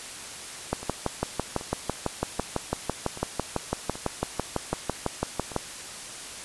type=two click trains; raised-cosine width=1 ms; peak=-10 / -23 dBFS; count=30 / 7; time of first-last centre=0.73-5.563 / 0.83-5.518 s; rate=6 / 1.28 Hz; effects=white hiss -39 dBFS RMS until 6.44 s + resampled to 24000 Hz